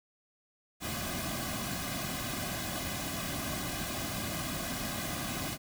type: noise with comb filter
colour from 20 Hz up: pink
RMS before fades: -36 dBFS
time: 0.8-5.58 s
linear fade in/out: 50 ms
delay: 2.2 ms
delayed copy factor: -0.8
effects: none